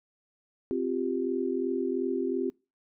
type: chord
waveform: sine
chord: C suspended fourth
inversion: none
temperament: equal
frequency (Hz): 261.6 / 349.2 / 392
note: C4 / F4 / G4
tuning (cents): 0 / 0 / 0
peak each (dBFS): -31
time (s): 0.71-2.5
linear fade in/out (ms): 0
effects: noise-tail reverb RT60 0.3 s tail -25 dB re dry